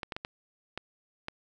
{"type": "clicks", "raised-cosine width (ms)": 0.3, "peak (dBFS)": -19, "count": 6, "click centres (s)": [0.032, 0.122, 0.165, 0.249, 0.776, 1.284], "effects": []}